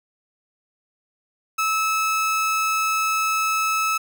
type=tone; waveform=30% pulse; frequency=1300 Hz; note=E6; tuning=24 cents flat; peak=-17 dBFS; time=1.58-3.98 s; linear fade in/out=10 ms; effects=none

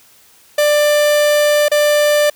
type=tone with dropouts; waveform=45% pulse; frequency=592 Hz; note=D5; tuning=14 cents sharp; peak=-10 dBFS; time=0.58-2.3 s; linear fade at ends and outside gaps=5 ms; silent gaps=1.684-1.715 s; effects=white hiss -48 dBFS RMS until 2.35 s

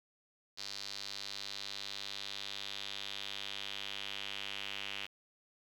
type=tone with band-pass filter sweep; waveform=sawtooth; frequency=100 Hz; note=G2; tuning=35 cents sharp; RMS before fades=-43 dBFS; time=0.57-5.07 s; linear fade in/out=20 ms; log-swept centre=4500 to 2900 Hz; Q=3.6; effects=10-bit

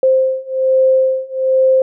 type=beating tone pair; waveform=sine; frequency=523.3 / 524.5 Hz; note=C5 / C5; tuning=0 / +4 cents; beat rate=1.2 Hz; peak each=-14 / -13 dBFS; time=0.03-1.82 s; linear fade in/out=2 ms; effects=none

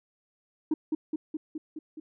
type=tone with echo; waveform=sine; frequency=311.1 Hz; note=D#4; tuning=in tune; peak=-20 dBFS; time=0.71-0.74 s; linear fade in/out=5 ms; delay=210 ms; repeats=6; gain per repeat=-3 dB; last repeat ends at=2 s; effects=tanh soft clip ceiling -21 dBFS

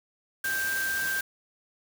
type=tone in noise; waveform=sine; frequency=1576 Hz; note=G6; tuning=9 cents sharp; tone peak=-27 dBFS; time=0.44-1.21 s; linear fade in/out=5 ms; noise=white; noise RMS=-35 dBFS; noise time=0.44-1.21 s; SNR=+5 dB; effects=none

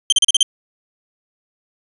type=tone bursts; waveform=sawtooth; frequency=3136 Hz; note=G7; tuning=in tune; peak=-6 dBFS; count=6; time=0.1-0.429 s; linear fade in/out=2 ms; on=24 ms; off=37 ms; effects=resampled to 24000 Hz

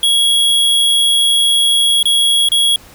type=tone with dropouts; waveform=square; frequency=3322 Hz; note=G#7; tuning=in tune; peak=-10 dBFS; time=0.03-2.76 s; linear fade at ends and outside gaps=2 ms; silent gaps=2.029-2.055 / 2.488-2.518 s; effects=pink hiss -41 dBFS RMS until 2.94 s

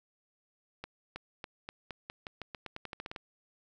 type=accelerating click train; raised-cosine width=0.3 ms; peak=-24 dBFS; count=17; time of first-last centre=0.84-3.162 s; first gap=320 ms; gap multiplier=0.88; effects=none

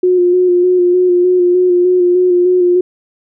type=tone with vibrato; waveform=sine; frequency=359.3 Hz; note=F4; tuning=49 cents sharp; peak=-7 dBFS; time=0.03-2.81 s; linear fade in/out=5 ms; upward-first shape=square; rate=3.3 Hz; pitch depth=22 cents each way; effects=none

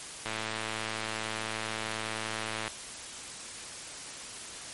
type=click train; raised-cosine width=0.3 ms; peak=-17 dBFS; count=267; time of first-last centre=0.26-2.678 s; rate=110 Hz; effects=white hiss -42 dBFS RMS until 4.73 s + MP3 48 kbps

